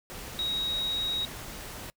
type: tone in noise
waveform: sine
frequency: 3800 Hz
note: A#7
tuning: 33 cents sharp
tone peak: -28 dBFS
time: 0.39-1.25 s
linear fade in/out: 0 ms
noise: pink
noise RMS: -41 dBFS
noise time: 0.1-1.9 s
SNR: +10 dB
effects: noise-tail reverb RT60 0.1 s tail -24 dB re dry